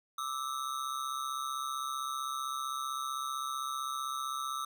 square ring-modulated tone, 1244.5 Hz, D#6, in tune, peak -32 dBFS, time 0.18-4.65 s, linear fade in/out 5 ms, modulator 67.8 Hz, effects none

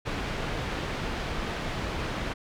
pink low-pass noise, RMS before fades -32 dBFS, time 0.05-2.34 s, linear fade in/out 20 ms, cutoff 3300 Hz, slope 12 dB/octave, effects none

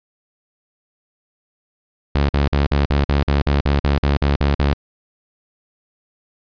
sawtooth tone bursts, 71 Hz, C#2, 42 cents sharp, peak -10 dBFS, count 14, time 2.15-4.734 s, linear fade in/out 0 ms, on 140 ms, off 48 ms, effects resampled to 11025 Hz

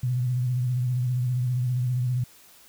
sine tone with vibrato, 124.9 Hz, B2, 20 cents sharp, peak -22 dBFS, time 0.03-2.24 s, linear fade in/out 5 ms, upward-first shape sine, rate 15 Hz, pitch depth 53 cents each way, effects white hiss -53 dBFS RMS until 2.68 s

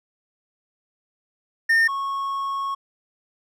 triangle tone pair in turn, 1819 / 1099.4 Hz, A#6 / C#6, -43 / -15 cents, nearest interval major sixth, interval 872 cents, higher first, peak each -13 / -22 dBFS, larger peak first, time 1.69-1.88 / 1.88-2.75 s, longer second, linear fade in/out 10 ms, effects none

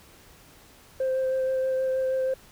sine tone with vibrato, 523 Hz, C5, 1 cent flat, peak -21 dBFS, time 1-2.34 s, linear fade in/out 5 ms, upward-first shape sine, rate 6.3 Hz, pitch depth 11 cents each way, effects tanh soft clip ceiling -21 dBFS + pink hiss -53 dBFS RMS until 2.51 s

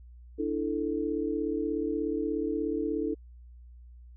sine chord, D suspended second, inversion none, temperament just, 293.7 / 330.4 / 440.5 Hz, D4 / E4 / A4, 0 / +4 / +2 cents, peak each -32 dBFS, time 0.38-3.15 s, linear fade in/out 20 ms, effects added 60 Hz sine -47 dBFS peak until 4.16 s

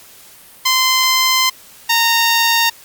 10% pulse tone pair in turn, 1036 / 923 Hz, C6 / A#5, -17 / -17 cents, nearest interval major second, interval 200 cents, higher first, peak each -3 dBFS, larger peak neither, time 0.65-1.5 / 1.89-2.7 s, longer first, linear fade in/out 10 ms, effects white hiss -42 dBFS RMS until 2.84 s + Opus 48 kbps

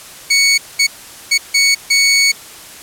20% pulse tone bursts at uneven times, 2226 Hz, C#7, 7 cents sharp, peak -4 dBFS, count 5, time 0.3-0.58 / 0.79-0.87 / 1.31-1.38 / 1.54-1.75 / 1.9-2.32 s, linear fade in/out 10 ms, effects white hiss -35 dBFS RMS until 2.82 s + low-pass 12000 Hz 12 dB/octave

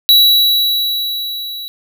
square tone with level ramp, 3915 Hz, B7, 16 cents flat, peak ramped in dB -5 to -25 dBFS, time 0.09-1.68 s, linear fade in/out 0 ms, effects none

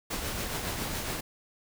pink noise with tremolo, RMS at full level -32 dBFS, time 0.1-1.21 s, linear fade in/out 10 ms, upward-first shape triangle, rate 7.2 Hz, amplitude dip 40%, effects none

